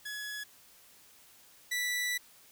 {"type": "tone pair in turn", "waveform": "sawtooth", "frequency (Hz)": [1689, 1968.4], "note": ["G#6", "B6"], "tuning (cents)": [29, -6], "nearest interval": "minor third", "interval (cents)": 265, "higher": "second", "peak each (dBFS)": [-34, -27], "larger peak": "second", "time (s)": [[0.05, 0.44], [1.71, 2.18]], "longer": "second", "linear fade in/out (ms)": 10, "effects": ["white hiss -59 dBFS RMS until 2.51 s"]}